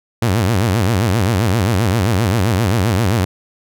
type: tone with vibrato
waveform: sawtooth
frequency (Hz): 103.83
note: G#2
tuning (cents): 0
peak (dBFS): -9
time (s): 0.22-3.25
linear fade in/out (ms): 5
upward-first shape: sine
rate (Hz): 7.6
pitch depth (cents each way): 260
effects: none